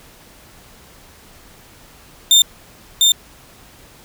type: tone with echo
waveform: 30% pulse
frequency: 3612 Hz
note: A7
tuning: 45 cents sharp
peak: -5 dBFS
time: 2.31-2.42 s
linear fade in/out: 2 ms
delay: 700 ms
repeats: 1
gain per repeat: -2 dB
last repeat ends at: 3.12 s
effects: pink hiss -45 dBFS RMS until 4.04 s